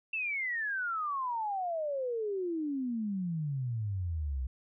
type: exponential sweep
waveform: sine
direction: down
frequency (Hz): 2701 to 61.6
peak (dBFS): -31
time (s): 0.13-4.47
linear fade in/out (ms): 5
effects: none